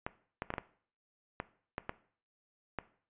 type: clicks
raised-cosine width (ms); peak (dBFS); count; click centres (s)
0.5; -20; 9; 0.065 / 0.421 / 0.504 / 0.539 / 0.582 / 1.401 / 1.781 / 1.894 / 2.787
effects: noise-tail reverb RT60 0.5 s tail -17 dB re dry + resampled to 8000 Hz